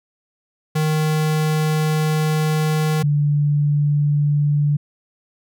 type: tone pair in turn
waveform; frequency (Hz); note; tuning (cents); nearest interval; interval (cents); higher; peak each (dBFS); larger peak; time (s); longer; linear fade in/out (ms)
square / sine; 155 / 146.3; D#3 / D3; -6 / -6; minor second; 100; first; -17 / -14; second; 0.75-3.03 / 3.03-4.77; first; 10
effects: none